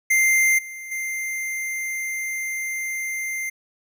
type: tone with level steps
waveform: square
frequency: 2093 Hz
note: C7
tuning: in tune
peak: -16 / -34 / -26 dBFS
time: 0.1-3.5 s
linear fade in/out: 10 ms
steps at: 0.58 / 0.91 s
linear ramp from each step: 10 ms
effects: none